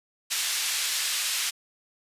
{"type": "band-pass noise", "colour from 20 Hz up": "pink", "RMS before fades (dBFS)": -28, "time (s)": [0.3, 1.51], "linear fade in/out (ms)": 20, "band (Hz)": [2600, 11000], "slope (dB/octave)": 12, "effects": ["resampled to 32000 Hz"]}